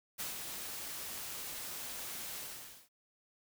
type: noise with ADSR envelope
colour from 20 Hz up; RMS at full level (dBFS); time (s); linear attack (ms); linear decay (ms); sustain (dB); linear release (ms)
white; -39; 0.18-2.89; 24; 140; -4; 530
effects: none